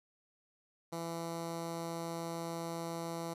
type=tone with notch filter; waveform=10% pulse; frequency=167.1 Hz; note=E3; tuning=24 cents sharp; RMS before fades=-40 dBFS; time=0.92-3.34 s; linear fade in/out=10 ms; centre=2600 Hz; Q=1.8; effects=resampled to 32000 Hz